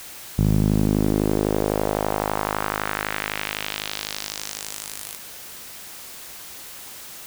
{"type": "tone with band-pass filter sweep", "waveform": "sawtooth", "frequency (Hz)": 51.91, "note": "G#1", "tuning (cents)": 0, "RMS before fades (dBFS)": -24, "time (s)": [0.38, 5.16], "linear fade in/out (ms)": 5, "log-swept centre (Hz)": [150, 12000], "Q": 1.5, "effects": ["white hiss -39 dBFS RMS until 7.26 s"]}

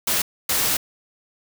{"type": "noise bursts at uneven times", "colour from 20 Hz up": "white", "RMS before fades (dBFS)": -21, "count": 2, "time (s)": [[0.07, 0.22], [0.49, 0.77]], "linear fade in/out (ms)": 5, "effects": []}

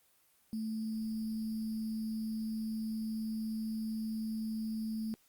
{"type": "tone with sample-and-hold", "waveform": "sine", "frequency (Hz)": 220, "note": "A3", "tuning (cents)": 0, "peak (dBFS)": -34, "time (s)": [0.53, 5.14], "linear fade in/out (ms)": 0, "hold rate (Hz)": 4900, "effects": ["white hiss -69 dBFS RMS until 5.28 s", "Opus 24 kbps"]}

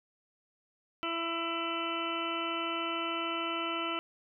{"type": "harmonic tone", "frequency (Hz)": 333.6, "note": "E4", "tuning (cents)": 21, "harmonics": [1, 2, 3, 4, 6, 7, 8, 9], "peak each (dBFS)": [-38, -41, -42, -36, -46, -44, -41, -39], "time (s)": [1.03, 3.99], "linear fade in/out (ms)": 0, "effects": []}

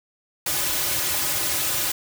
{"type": "noise with comb filter", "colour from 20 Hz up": "white", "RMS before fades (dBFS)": -24, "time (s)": [0.46, 1.92], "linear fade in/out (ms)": 5, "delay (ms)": 4.4, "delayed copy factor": -1, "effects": []}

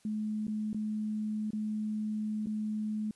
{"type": "tone with dropouts", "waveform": "sine", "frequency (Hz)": 213.9, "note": "A3", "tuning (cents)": -49, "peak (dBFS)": -31, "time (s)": [0.05, 3.11], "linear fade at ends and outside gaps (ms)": 2, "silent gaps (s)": [[0.469, 0.48], [0.731, 0.745], [1.506, 1.532], [2.46, 2.469]], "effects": ["white hiss -66 dBFS RMS until 3.15 s", "resampled to 24000 Hz"]}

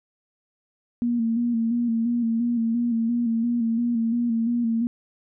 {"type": "tone with vibrato", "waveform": "sine", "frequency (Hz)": 233.1, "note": "A#3", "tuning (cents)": 0, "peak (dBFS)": -20, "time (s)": [1.02, 4.87], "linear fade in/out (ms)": 0, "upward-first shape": "square", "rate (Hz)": 2.9, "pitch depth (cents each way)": 41, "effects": []}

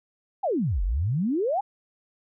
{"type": "exponential two-way sweep", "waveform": "sine", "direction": "down then up", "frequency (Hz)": [853, 41.55, 853], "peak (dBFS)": -22, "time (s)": [0.43, 1.61], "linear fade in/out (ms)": 10, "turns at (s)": 0.83, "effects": []}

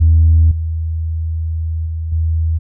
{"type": "tone with level steps", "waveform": "sine", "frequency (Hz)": 80.8, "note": "E2", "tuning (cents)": -34, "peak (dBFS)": [-5, -16, -18, -12], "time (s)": [0, 2.59], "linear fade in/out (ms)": 20, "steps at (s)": [0.51, 1.86, 2.12], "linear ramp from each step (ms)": 5, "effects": ["tanh soft clip ceiling -2 dBFS"]}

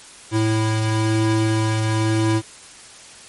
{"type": "tone pair together", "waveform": "square", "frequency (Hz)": [110, 329], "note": ["A2", "E4"], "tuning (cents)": [0, -3], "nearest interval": "octave + perfect fifth", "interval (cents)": 1897, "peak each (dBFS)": [-19, -22], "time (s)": [0.31, 2.42], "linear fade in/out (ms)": 50, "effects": ["white hiss -42 dBFS RMS until 3.28 s", "MP3 48 kbps"]}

